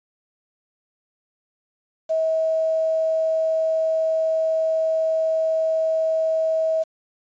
sine tone with quantisation, 642 Hz, E5, 46 cents flat, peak -18 dBFS, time 2.09-6.84 s, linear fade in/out 20 ms, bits 7, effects resampled to 16000 Hz

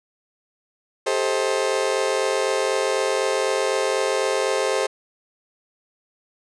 35% pulse chord, A half-diminished seventh, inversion third, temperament just, 396 / 440 / 528 / 633.6 Hz, G4 / A4 / C5 / Eb5, +18 / 0 / +16 / +31 cents, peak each -24 / -24 / -22 / -27 dBFS, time 1.06-4.87 s, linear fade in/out 10 ms, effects resampled to 22050 Hz

